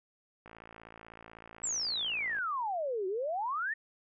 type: click train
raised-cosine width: 0.5 ms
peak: -34 dBFS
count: 109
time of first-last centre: 0.46-2.385 s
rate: 56.1 Hz
type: exponential two-way sweep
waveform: sine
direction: down then up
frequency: 7902 to 363.3 to 1878 Hz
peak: -31 dBFS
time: 1.63-3.74 s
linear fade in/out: 10 ms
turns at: 3.07 s
effects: none